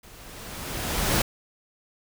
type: noise with level ramp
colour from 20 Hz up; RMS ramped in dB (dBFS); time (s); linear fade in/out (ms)
pink; -49 to -21; 0.03-1.22; 5
effects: none